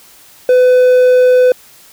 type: tone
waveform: triangle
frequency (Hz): 503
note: B4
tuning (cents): +32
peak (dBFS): -3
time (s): 0.49-1.52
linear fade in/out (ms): 2
effects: white hiss -42 dBFS RMS until 1.92 s